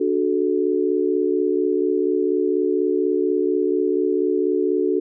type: chord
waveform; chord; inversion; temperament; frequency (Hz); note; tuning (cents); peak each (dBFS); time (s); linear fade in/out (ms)
sine; D major; none; equal with one note detuned; 293.7 / 370 / 434.2; D4 / F#4 / A4; 0 / 0 / -23; -23 / -20 / -22; 0-5; 10
effects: none